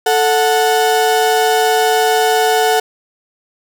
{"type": "tone pair together", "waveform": "35% pulse", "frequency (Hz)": [440, 735.7], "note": ["A4", "F#5"], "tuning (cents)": [0, -10], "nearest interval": "major sixth", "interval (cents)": 890, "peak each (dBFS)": -12, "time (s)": [0.06, 2.8], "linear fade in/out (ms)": 5, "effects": []}